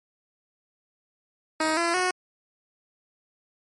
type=tone with pitch steps; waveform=10% pulse; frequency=314.8 / 339.3 / 365.8 Hz; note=D#4 / F4 / F#4; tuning=+20 / -50 / -20 cents; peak=-14 dBFS; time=1.6-2.11 s; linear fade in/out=5 ms; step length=170 ms; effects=MP3 48 kbps